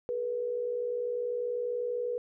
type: tone pair together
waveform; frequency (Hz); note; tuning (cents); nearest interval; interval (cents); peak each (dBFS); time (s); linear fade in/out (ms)
sine; 426 / 486.1; G#4 / B4; +44 / -28; major second; 228; -38 / -30; 0.09-2.18; 0
effects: none